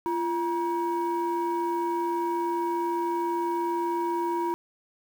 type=tone pair together; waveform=sine; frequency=343.4 / 953 Hz; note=F4 / A#5; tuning=-29 / +38 cents; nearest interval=octave + tritone; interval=1767 cents; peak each=-26 dBFS; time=0.06-4.54 s; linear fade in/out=0 ms; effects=tanh soft clip ceiling -21 dBFS + 8-bit